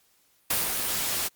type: noise with ADSR envelope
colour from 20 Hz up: white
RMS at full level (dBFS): -24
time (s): 0.5-1.29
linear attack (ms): 5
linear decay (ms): 180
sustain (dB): -4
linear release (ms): 25
effects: white hiss -65 dBFS RMS until 1.35 s + Opus 48 kbps